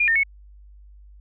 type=tone with pitch steps; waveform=sine; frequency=2420 / 1820 / 2204 Hz; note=D#7 / A#6 / C#7; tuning=-49 / -42 / -11 cents; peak=-16 dBFS; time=0-0.234 s; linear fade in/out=5 ms; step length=78 ms; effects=added 50 Hz sine -44 dBFS peak until 1.2 s